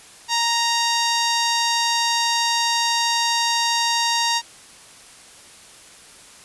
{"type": "tone with notch filter", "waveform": "10% pulse", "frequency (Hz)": 932.3, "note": "A#5", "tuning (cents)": 0, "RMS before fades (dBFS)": -20, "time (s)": [0.28, 4.42], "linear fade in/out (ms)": 50, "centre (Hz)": 2300, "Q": 1.5, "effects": ["white hiss -45 dBFS RMS until 6.44 s", "resampled to 24000 Hz"]}